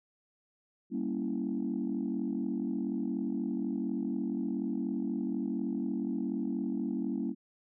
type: chord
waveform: sine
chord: G diminished seventh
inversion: none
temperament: equal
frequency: 196 / 233.1 / 277.2 / 329.6 Hz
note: G3 / Bb3 / Db4 / Fb4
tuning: 0 / 0 / 0 / 0 cents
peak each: -36 / -34 / -35 / -37 dBFS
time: 0.9-7.35 s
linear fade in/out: 50 ms
effects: tanh soft clip ceiling -23 dBFS